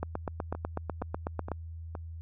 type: two click trains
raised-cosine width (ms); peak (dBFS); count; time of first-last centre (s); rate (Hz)
1; -24 / -18; 4 / 13; 0.55-1.952 / 0.03-1.517; 2.14 / 8.07
effects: added 82 Hz sine -39 dBFS peak until 2.21 s